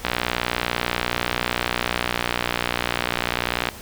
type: click train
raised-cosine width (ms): 0.3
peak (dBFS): -4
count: 220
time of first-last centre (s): 0.05-3.688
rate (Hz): 60.2
effects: pink hiss -39 dBFS RMS until 3.81 s